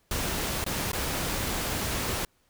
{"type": "noise with dropouts", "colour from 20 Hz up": "pink", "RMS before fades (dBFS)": -30, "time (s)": [0.11, 2.25], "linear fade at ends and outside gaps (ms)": 2, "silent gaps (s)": [[0.642, 0.663], [0.918, 0.931]], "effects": ["pink hiss -68 dBFS RMS until 2.49 s"]}